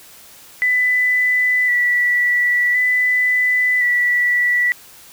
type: tone with vibrato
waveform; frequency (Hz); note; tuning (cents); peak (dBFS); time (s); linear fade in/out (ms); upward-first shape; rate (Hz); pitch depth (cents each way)
sine; 1975.5; B6; 0; -13; 0.62-4.72; 0; square; 0.47; 18
effects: white hiss -43 dBFS RMS until 5.12 s